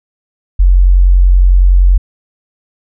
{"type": "tone", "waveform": "sine", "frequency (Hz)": 45.34, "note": "F#1", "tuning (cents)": -34, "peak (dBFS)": -3, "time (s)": [0.59, 1.98], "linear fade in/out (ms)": 10, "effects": []}